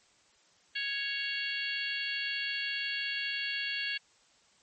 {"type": "harmonic tone", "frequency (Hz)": 554.4, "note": "C#5", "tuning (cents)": 0, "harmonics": [3, 4, 5, 6, 7, 8], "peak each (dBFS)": [-37, -40, -36, -39, -50, -40], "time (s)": [0.75, 3.98], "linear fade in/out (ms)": 10, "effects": ["white hiss -65 dBFS RMS until 4.62 s", "MP3 32 kbps"]}